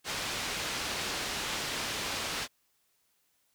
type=low-pass noise; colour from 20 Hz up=white; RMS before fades=-35 dBFS; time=0.04-2.48 s; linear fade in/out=50 ms; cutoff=4800 Hz; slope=12 dB/octave; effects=white hiss -73 dBFS RMS until 3.54 s